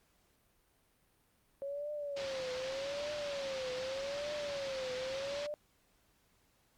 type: tone with vibrato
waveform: sine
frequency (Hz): 550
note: C#5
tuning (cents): -14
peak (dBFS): -37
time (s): 1.62-5.54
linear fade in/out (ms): 0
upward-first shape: triangle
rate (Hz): 0.83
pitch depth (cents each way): 150
type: low-pass noise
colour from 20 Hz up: white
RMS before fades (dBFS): -46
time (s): 2.16-5.47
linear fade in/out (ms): 10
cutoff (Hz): 4900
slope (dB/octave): 24
effects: pink hiss -72 dBFS RMS until 6.77 s + Opus 48 kbps